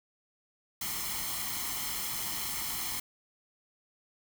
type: noise with comb filter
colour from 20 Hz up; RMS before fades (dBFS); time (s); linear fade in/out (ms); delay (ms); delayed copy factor
white; -35; 0.81-3; 5; 0.95; +0.65
effects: none